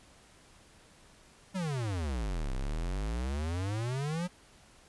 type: exponential two-way sweep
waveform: square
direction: down then up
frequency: 198.5 to 31.11 to 183.6 Hz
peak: -32 dBFS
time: 1.54-4.28 s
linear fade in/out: 20 ms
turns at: 2.53 s
effects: pink hiss -59 dBFS RMS until 4.88 s + resampled to 24000 Hz

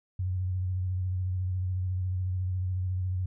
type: tone with vibrato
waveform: sine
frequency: 92.1 Hz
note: F#2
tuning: 7 cents flat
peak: -27 dBFS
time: 0.19-3.26 s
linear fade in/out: 5 ms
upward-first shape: triangle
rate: 14 Hz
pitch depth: 43 cents each way
effects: none

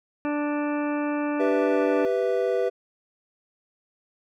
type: harmonic tone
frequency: 294.1 Hz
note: D4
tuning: 3 cents sharp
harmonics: 1 / 2 / 3 / 4 / 5 / 6 / 8 / 9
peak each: -25 / -31 / -35 / -37 / -39 / -41 / -43 / -44 dBFS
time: 0.25-2.05 s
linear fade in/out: 0 ms
type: chord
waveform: triangle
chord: E minor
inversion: first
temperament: equal with one note detuned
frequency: 390.2 / 493.9 / 659.3 Hz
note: G4 / B4 / E5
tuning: -8 / 0 / 0 cents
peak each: -24 / -22 / -27 dBFS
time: 1.39-2.7 s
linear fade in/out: 20 ms
effects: none

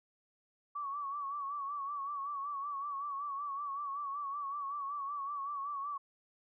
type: tone with vibrato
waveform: sine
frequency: 1134 Hz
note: C#6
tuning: 39 cents sharp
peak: -36 dBFS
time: 0.75-5.98 s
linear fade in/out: 10 ms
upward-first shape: sine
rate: 5.3 Hz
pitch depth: 65 cents each way
effects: none

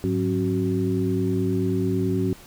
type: tone cluster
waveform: sine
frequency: 103.9 / 183.5 / 272.8 / 372.5 Hz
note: G#2 / F#3 / C#4 / F#4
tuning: +1 / -14 / -28 / +12 cents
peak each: -26 dBFS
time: 0.04-2.33 s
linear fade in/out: 0 ms
effects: pink hiss -47 dBFS RMS until 2.46 s

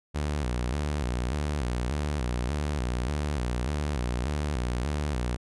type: tone with vibrato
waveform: sawtooth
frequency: 67.1 Hz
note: C2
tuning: 44 cents sharp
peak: -23 dBFS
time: 0.14-5.37 s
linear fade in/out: 20 ms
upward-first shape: square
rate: 1.7 Hz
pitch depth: 170 cents each way
effects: resampled to 24000 Hz

